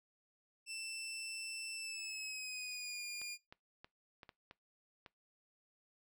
20% pulse tone with pitch glide, 2667 to 2418 Hz, E7 to D7, +20 to +50 cents, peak -37 dBFS, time 0.66-3.38 s, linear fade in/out 50 ms, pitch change -170 cents, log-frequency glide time 1.74-3.04 s
clicks, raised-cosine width 0.3 ms, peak -36 dBFS, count 7, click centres 3.216 / 3.525 / 3.845 / 4.232 / 4.292 / 4.511 / 5.062 s
effects noise-tail reverb RT60 0.2 s tail -22 dB re dry

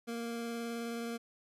25% pulse tone with vibrato, 233.1 Hz, A#3, in tune, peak -33 dBFS, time 0.07-1.18 s, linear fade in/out 20 ms, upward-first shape triangle, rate 19 Hz, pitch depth 13 cents each way, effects resampled to 32000 Hz

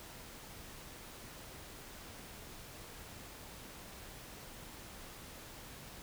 silence, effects pink hiss -51 dBFS RMS until 6.02 s

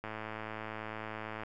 click train, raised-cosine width 0.5 ms, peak -25 dBFS, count 153, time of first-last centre 0.04-1.434 s, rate 109 Hz, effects none

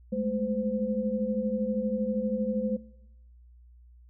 sine tone cluster, 206.1 / 218.7 / 513 Hz, G#3 / A3 / C5, -13 / -10 / -34 cents, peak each -31 dBFS, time 0.12-2.77 s, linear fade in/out 10 ms, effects noise-tail reverb RT60 0.9 s tail -21 dB re dry + added 60 Hz sine -51 dBFS peak until 4.09 s

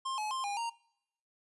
square tone with pitch steps, 1060 / 852 / 1052 / 811 / 929 Hz, C6 / G#5 / C6 / G#5 / A#5, +22 / +44 / +9 / -41 / -6 cents, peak -34 dBFS, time 0.05-0.7 s, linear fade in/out 10 ms, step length 130 ms, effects noise-tail reverb RT60 0.8 s tail -24 dB re dry + resampled to 24000 Hz

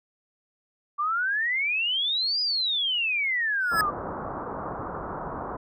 sine exponential two-way sweep, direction up then down, 1152 to 4978 to 1152 Hz, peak -23 dBFS, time 0.98-3.91 s, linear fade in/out 20 ms, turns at 2.41 s
square tone with exponential growth, 1691 Hz, G#6, 31 cents sharp, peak -19 dBFS, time 3.6-3.81 s, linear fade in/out 2 ms, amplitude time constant 45 ms
white low-pass noise, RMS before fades -34 dBFS, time 3.71-5.57 s, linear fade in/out 10 ms, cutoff 1300 Hz, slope 48 dB/octave
effects none

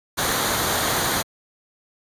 pink noise with comb filter, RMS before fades -22 dBFS, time 0.17-1.23 s, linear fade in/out 20 ms, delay 0.38 ms, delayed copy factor -0.5, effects high-pass 60 Hz 12 dB/octave + resampled to 32000 Hz

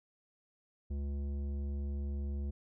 sine tone with tanh clipping, 70.7 Hz, C#2, 35 cents sharp, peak -36 dBFS, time 0.9-2.51 s, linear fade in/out 10 ms, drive 12 dB, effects none

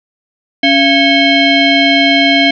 sine tone with frequency modulation, 1240 Hz, D#6, 6 cents flat, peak -6 dBFS, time 0.63-2.51 s, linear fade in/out 5 ms, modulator 962 Hz, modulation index 2.4, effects none

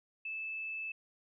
sine tone, 2624 Hz, E7, 9 cents flat, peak -37 dBFS, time 0.25-0.92 s, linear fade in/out 5 ms, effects none

